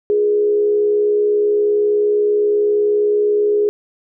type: tone with frequency modulation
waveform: sine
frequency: 416.4 Hz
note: G#4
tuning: 5 cents sharp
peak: -12 dBFS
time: 0.1-3.69 s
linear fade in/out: 0 ms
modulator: 68.2 Hz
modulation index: 0.31
effects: none